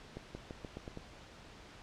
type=accelerating click train; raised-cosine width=2 ms; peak=-29 dBFS; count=7; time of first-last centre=0.17-0.973 s; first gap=180 ms; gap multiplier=0.88; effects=pink hiss -54 dBFS RMS until 1.82 s + low-pass 5000 Hz 12 dB/octave